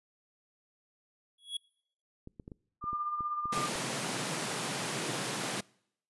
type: tone with exponential growth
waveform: square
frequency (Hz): 3345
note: G#7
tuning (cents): +12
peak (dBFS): -31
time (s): 1.38-1.57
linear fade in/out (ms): 5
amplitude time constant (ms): 41
type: clicks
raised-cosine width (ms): 3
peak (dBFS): -32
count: 10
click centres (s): 2.274 / 2.398 / 2.479 / 2.518 / 2.841 / 2.931 / 3.207 / 3.456 / 3.576 / 3.757
type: tone with tremolo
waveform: sine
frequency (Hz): 1201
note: D6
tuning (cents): +38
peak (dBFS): -30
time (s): 2.81-3.7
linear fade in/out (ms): 50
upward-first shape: sine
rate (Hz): 16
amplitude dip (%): 50
type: high-pass noise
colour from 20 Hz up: pink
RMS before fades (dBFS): -35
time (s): 3.52-5.61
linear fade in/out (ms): 10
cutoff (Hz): 120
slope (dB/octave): 96
effects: noise-tail reverb RT60 0.7 s tail -25 dB re dry + resampled to 24000 Hz